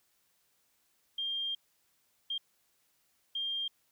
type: tone bursts at uneven times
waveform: sine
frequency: 3200 Hz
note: G7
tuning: 35 cents sharp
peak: -32 dBFS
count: 3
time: 1.18-1.55 / 2.3-2.38 / 3.35-3.68 s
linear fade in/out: 5 ms
effects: white hiss -73 dBFS RMS until 3.91 s